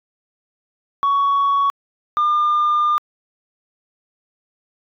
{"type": "tone pair in turn", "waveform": "sine", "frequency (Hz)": [1119, 1203.5], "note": ["C#6", "D6"], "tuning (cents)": [16, 42], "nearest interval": "minor second", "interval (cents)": 126, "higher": "second", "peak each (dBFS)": -12, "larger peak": "neither", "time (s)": [[1.03, 1.7], [2.17, 2.98]], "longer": "second", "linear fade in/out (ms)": 0, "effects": ["tanh soft clip ceiling -12 dBFS"]}